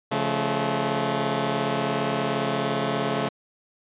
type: chord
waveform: 10% pulse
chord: Db augmented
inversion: none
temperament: just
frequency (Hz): 138.59 / 173.24 / 216.5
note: Db3 / F3 / A3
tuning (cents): 0 / -14 / -28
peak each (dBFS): -19 / -23 / -18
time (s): 0.11-3.29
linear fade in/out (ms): 10
effects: resampled to 8000 Hz